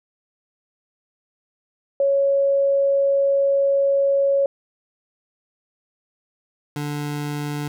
sine / 25% pulse tone pair in turn, 554.4 / 146.84 Hz, C#5 / D3, 0 / 0 cents, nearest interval octave + major seventh, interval 2300 cents, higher first, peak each -15 / -21 dBFS, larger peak first, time 2-4.46 / 6.76-7.68 s, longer first, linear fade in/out 2 ms, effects none

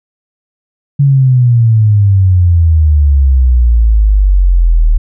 sine exponential sweep, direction down, 142.7 to 38.17 Hz, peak -4 dBFS, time 0.99-4.98 s, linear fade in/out 10 ms, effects none

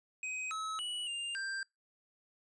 square tone with pitch steps, 2519 / 1290 / 2939 / 2800 / 1580 Hz, D#7 / E6 / F#7 / F7 / G6, +21 / -38 / -12 / +4 / +13 cents, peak -37 dBFS, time 0.23-1.63 s, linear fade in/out 2 ms, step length 280 ms, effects noise-tail reverb RT60 0.2 s tail -26 dB re dry + resampled to 22050 Hz

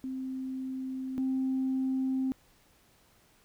sine tone pair in turn, 261.6 / 262.8 Hz, C4 / C4, 0 / +8 cents, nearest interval unison, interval 8 cents, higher second, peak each -33 / -26 dBFS, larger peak second, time 0.04-1.18 / 1.18-2.32 s, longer neither, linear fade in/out 0 ms, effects tanh soft clip ceiling -23 dBFS + pink hiss -64 dBFS RMS until 3.44 s

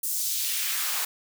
white noise with high-pass filter sweep, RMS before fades -28 dBFS, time 0.03-1.05 s, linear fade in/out 5 ms, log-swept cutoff 8500 to 750 Hz, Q 1.1, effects none

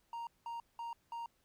triangle tone bursts, 932.3 Hz, A#5, in tune, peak -38 dBFS, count 4, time 0.13-1.26 s, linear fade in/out 2 ms, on 140 ms, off 190 ms, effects pink hiss -75 dBFS RMS until 1.44 s

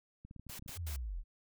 clicks, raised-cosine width 5 ms, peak -38 dBFS, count 10, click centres 0.25 / 0.311 / 0.363 / 0.396 / 0.467 / 0.497 / 0.594 / 0.624 / 0.662 / 0.693 s
white noise bursts, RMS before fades -47 dBFS, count 3, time 0.49-0.964 s, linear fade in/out 5 ms, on 100 ms, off 87 ms
sine linear sweep, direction down, 94.2 to 32.72 Hz, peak -37 dBFS, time 0.75-1.24 s, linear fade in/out 50 ms
effects none

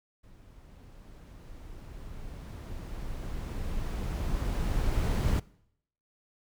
brown noise with level ramp, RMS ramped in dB -53 to -25 dBFS, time 0.23-5.4 s, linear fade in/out 10 ms, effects noise-tail reverb RT60 0.7 s tail -22 dB re dry

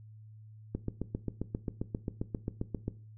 click train, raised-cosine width 3 ms, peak -20 dBFS, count 17, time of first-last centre 0.75-2.88 s, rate 7.51 Hz, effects noise-tail reverb RT60 0.4 s tail -17 dB re dry + added 108 Hz sine -49 dBFS peak until 3.17 s

